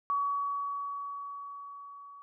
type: tone with level ramp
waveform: sine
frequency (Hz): 1131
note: C#6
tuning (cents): +34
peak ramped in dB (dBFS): -26 to -47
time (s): 0.1-2.22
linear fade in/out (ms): 0
effects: none